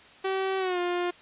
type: tone with pitch glide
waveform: sawtooth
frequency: 383.1 to 353.3 Hz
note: G4 to F4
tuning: -40 to +20 cents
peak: -22 dBFS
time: 0.24-1.11 s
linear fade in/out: 10 ms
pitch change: -140 cents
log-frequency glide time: 0.58-0.79 s
effects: white hiss -52 dBFS RMS until 1.21 s + resampled to 8000 Hz